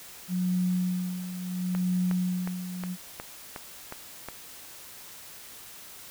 sine tone with tremolo, 181.4 Hz, F#3, 34 cents flat, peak -23 dBFS, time 0.28-2.97 s, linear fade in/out 50 ms, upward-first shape sine, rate 0.72 Hz, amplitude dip 70%
click train, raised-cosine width 0.5 ms, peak -21 dBFS, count 8, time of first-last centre 1.75-4.286 s, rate 2.76 Hz
effects white hiss -46 dBFS RMS until 6.1 s

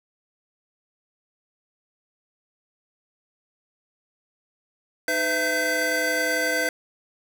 square tone cluster, 308.2 / 506 / 665 / 1549 / 2033 Hz, D#4 / B4 / E5 / G6 / B6, -16 / +42 / +15 / -21 / +50 cents, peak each -34 / -29 / -30 / -26 / -30 dBFS, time 5.08-6.69 s, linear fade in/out 2 ms, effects none

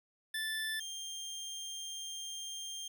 25% pulse tone pair in turn, 1758 / 3189 Hz, A6 / G7, -2 / +29 cents, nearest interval minor seventh, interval 1031 cents, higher second, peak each -31 / -37 dBFS, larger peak first, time 0.34-0.8 / 0.8-2.88 s, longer second, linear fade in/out 5 ms, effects none

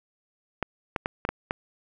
clicks, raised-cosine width 0.5 ms, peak -11 dBFS, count 6, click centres 0.627 / 0.962 / 1.059 / 1.251 / 1.29 / 1.509 s, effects none

